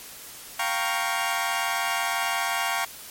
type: chord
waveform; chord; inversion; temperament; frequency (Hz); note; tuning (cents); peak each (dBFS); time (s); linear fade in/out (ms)
20% pulse; G half-diminished seventh; third; equal; 698.5 / 784 / 932.3 / 1108.7; F5 / G5 / Bb5 / Db6; 0 / 0 / 0 / 0; -25; 0.59-2.85; 5
effects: white hiss -42 dBFS RMS until 3.1 s + MP3 64 kbps